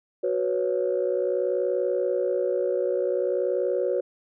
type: chord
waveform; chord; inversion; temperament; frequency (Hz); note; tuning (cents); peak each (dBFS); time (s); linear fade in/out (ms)
sine; F# suspended fourth; none; equal; 370 / 493.9 / 554.4; F#4 / B4 / C#5; 0 / 0 / 0; -26; 0.23-4.01; 10
effects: tanh soft clip ceiling -14 dBFS